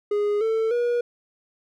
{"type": "tone with pitch steps", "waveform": "triangle", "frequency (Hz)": [413.4, 445.6, 480.4], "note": ["G#4", "A4", "B4"], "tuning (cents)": [-8, 22, -48], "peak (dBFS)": -18, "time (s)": [0.11, 1.01], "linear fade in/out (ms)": 5, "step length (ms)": 300, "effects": []}